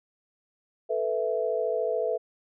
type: chord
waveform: sine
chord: A suspended second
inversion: none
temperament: equal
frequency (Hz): 440 / 493.9 / 659.3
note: A4 / B4 / E5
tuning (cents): 0 / 0 / 0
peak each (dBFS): -29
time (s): 0.89-2.18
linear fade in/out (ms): 20
effects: none